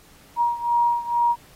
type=beating tone pair; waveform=sine; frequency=948 / 950.2 Hz; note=A#5 / A#5; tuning=+29 / +33 cents; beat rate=2.2 Hz; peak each=-20 / -23 dBFS; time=0.36-1.36 s; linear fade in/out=50 ms; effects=pink hiss -52 dBFS RMS until 1.55 s + AAC 48 kbps